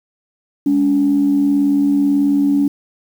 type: tone pair together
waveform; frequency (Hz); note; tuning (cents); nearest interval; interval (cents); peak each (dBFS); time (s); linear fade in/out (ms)
sine; 206.1 / 284.4; G#3 / C#4; -13 / +45; tritone; 558; -20 / -11; 0.66-2.68; 5
effects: tanh soft clip ceiling -5 dBFS + 7-bit